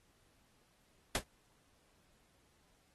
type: noise with exponential decay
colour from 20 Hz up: pink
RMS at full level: -27 dBFS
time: 1.15-1.24 s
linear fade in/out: 2 ms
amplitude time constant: 19 ms
effects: pink hiss -72 dBFS RMS until 2.94 s + AAC 32 kbps